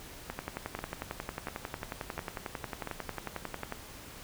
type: two click trains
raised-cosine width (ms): 0.5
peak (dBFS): -21 / -20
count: 4 / 39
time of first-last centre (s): 0.79-2.873 / 0.3-3.723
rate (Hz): 1.44 / 11.1
effects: pink hiss -48 dBFS RMS until 4.23 s